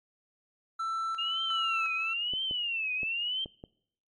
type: tone with tremolo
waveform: triangle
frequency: 1332 Hz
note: E6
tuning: 18 cents sharp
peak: -28 dBFS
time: 0.79-2.14 s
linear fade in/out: 10 ms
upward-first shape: square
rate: 1.4 Hz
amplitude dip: 55%
type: tone with vibrato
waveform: sine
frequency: 2794 Hz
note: F7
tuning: in tune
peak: -29 dBFS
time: 1.18-3.45 s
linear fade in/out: 10 ms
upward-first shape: triangle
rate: 1 Hz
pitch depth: 210 cents each way
type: clicks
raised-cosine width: 2 ms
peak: -29 dBFS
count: 5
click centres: 2.336 / 2.511 / 3.032 / 3.459 / 3.639 s
effects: noise-tail reverb RT60 0.7 s tail -24 dB re dry + MP3 48 kbps